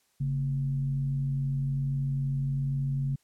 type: tone with frequency modulation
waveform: sine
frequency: 138.1 Hz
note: C#3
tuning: 6 cents flat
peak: -26 dBFS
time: 0.2-3.16 s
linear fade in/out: 10 ms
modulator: 92.5 Hz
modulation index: 0.35
effects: white hiss -70 dBFS RMS until 3.23 s + low-pass 12000 Hz 12 dB/octave